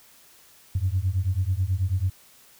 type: beating tone pair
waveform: sine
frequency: 89 / 98.2 Hz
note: F2 / G2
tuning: +33 / +4 cents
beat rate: 9.2 Hz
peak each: -24 dBFS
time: 0.75-2.1 s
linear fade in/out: 5 ms
effects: tanh soft clip ceiling -14 dBFS + white hiss -54 dBFS RMS until 2.59 s